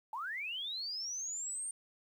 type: linear sweep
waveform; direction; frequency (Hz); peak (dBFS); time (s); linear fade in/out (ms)
sine; up; 830.6 to 8880; -37; 0.13-1.71; 2
effects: 11-bit